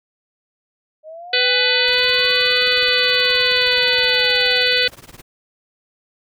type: linear two-way sweep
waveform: sine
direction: up then down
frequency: 611 to 1259 to 741 Hz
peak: -32 dBFS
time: 1.03-4.66 s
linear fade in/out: 50 ms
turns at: 2.65 s
type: harmonic tone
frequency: 497.7 Hz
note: B4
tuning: 13 cents sharp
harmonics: 1 / 3 / 4 / 5 / 6 / 7 / 8 / 9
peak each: -22 / -22 / -22 / -22 / -22 / -22 / -22 / -22 dBFS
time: 1.33-4.88 s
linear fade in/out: 5 ms
type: noise with tremolo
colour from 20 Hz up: pink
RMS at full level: -37 dBFS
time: 1.87-5.22 s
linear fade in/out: 10 ms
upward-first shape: triangle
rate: 19 Hz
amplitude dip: 100%
effects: none